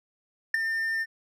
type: tone with ADSR envelope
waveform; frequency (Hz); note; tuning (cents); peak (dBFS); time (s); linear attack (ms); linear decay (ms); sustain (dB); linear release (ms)
triangle; 1803; A6; +42; -15; 0.54-1.06; 4; 9; -9; 41
effects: none